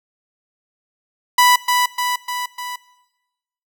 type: tone with echo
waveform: sawtooth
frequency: 987.8 Hz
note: B5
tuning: in tune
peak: -6 dBFS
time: 1.38-1.56 s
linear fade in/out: 5 ms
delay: 300 ms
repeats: 4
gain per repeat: -4 dB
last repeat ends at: 2.76 s
effects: noise-tail reverb RT60 1.0 s tail -19 dB re dry